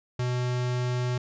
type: tone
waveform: square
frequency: 124.2 Hz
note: B2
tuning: 10 cents sharp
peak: -26 dBFS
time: 0.19-1.18 s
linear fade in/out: 5 ms
effects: resampled to 16000 Hz